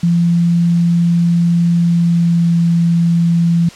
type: tone with pitch glide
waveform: sine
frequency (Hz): 171 to 169.23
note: F3 to E3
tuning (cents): -36 to +46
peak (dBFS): -9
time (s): 0.03-3.69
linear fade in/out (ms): 5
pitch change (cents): -18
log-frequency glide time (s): 1.76-2.59
effects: white hiss -36 dBFS RMS until 3.75 s + low-pass 6000 Hz 12 dB/octave